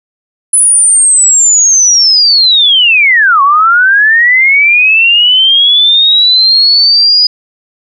sine linear two-way sweep, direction down then up, 10080 to 1087 to 4963 Hz, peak -3 dBFS, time 0.53-7.27 s, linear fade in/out 5 ms, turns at 3.42 s, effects none

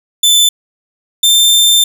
sawtooth tone pair in turn, 3526 / 3579 Hz, A7 / A7, +3 / +29 cents, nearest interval unison, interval 26 cents, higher second, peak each -3 dBFS, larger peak neither, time 0.23-0.49 / 1.23-1.84 s, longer second, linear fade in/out 5 ms, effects 7-bit

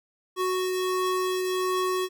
square tone pair together, 369.8 / 1108 Hz, F#4 / C#6, -1 / -1 cents, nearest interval octave + perfect fifth, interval 1900 cents, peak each -26 / -32 dBFS, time 0.36-2.09 s, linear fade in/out 50 ms, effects none

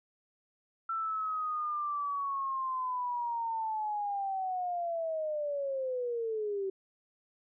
sine linear sweep, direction down, 1342 to 380 Hz, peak -31 dBFS, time 0.89-6.7 s, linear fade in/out 5 ms, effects none

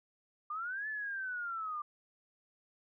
sine linear two-way sweep, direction up then down, 1183 to 1754 to 1183 Hz, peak -36 dBFS, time 0.5-1.82 s, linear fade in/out 5 ms, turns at 0.88 s, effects none

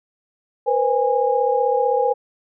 sine tone cluster, 480.3 / 516 / 822 Hz, B4 / C5 / G#5, -48 / -24 / -18 cents, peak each -20 dBFS, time 0.66-2.14 s, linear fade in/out 20 ms, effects none

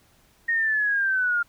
sine linear sweep, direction down, 1864.7 to 1396.9 Hz, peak -20 dBFS, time 0.48-1.43 s, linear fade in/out 10 ms, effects pink hiss -60 dBFS RMS until 1.48 s

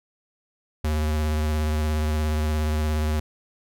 square tone with vibrato, 76.7 Hz, D#2, 24 cents flat, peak -22 dBFS, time 0.84-3.2 s, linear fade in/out 5 ms, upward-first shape sine, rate 17 Hz, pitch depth 25 cents each way, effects none

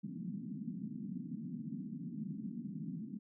pink band-pass noise, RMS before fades -43 dBFS, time 0.03-3.19 s, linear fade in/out 20 ms, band 160 to 260 Hz, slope 48 dB/octave, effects none

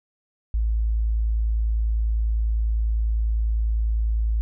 sine tone, 55 Hz, A1, in tune, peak -19 dBFS, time 0.54-4.41 s, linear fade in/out 0 ms, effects none

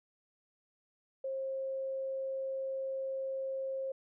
sine tone, 534 Hz, C5, 35 cents sharp, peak -34 dBFS, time 1.24-3.92 s, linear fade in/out 5 ms, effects none

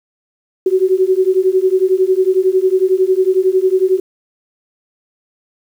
sine beating tone pair, 370 / 381 Hz, F#4 / G4, 0 / -49 cents, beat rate 11 Hz, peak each -13 dBFS, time 0.66-4 s, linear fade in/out 5 ms, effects 7-bit

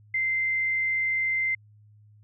sine tone, 2081 Hz, C7, 10 cents flat, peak -23 dBFS, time 0.14-1.55 s, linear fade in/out 5 ms, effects added 105 Hz sine -52 dBFS peak until 2.23 s

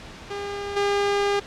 sawtooth tone with level steps, 403.8 Hz, G#4, 49 cents flat, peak -25 / -16 dBFS, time 0.3-1.4 s, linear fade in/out 10 ms, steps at 0.76 s, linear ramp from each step 10 ms, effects pink hiss -41 dBFS RMS until 1.46 s + low-pass 5000 Hz 12 dB/octave

